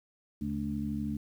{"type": "harmonic tone with a mistuned harmonic", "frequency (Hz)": 72.7, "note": "D2", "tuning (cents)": -17, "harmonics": [1, 2, 3, 4], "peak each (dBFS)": [-40, -40, -33, -38], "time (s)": [0.41, 1.17], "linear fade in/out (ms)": 5, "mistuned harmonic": 1, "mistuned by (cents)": 120, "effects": ["10-bit"]}